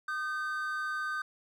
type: tone pair together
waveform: triangle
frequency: 1223.9 / 1542 Hz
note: D#6 / G6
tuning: -29 / -29 cents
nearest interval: major third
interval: 400 cents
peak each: -34 / -32 dBFS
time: 0.08-1.22 s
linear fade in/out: 5 ms
effects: none